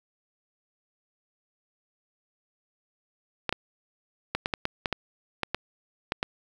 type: clicks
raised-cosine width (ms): 0.3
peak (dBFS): -10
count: 12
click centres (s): 3.493 / 3.526 / 4.35 / 4.459 / 4.538 / 4.654 / 4.858 / 4.927 / 5.433 / 5.546 / 6.121 / 6.229
effects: 7-bit